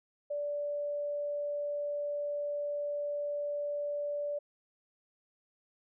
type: tone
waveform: sine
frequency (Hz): 582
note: D5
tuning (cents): -16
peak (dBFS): -32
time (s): 0.3-4.39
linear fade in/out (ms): 10
effects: none